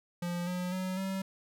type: tone with pitch steps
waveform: square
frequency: 174.61 / 180.14 / 185.85 / 191.74 Hz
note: F3 / F#3 / F#3 / G3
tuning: 0 / -46 / +8 / -38 cents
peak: -33 dBFS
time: 0.22-1.22 s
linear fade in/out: 5 ms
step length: 250 ms
effects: none